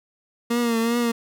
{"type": "tone with vibrato", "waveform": "30% pulse", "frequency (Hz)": 233.1, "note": "A#3", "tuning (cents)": 0, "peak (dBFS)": -17, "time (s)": [0.5, 1.12], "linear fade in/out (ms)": 10, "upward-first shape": "triangle", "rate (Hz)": 2.6, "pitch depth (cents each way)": 61, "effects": []}